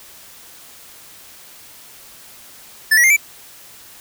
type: tone with pitch steps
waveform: square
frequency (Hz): 1755 / 1924.9 / 2111 / 2316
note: A6 / B6 / C7 / D7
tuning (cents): -5 / -45 / +15 / -25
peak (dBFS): -10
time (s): 2.91-3.166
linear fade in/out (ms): 10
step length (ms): 64
effects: white hiss -42 dBFS RMS until 4 s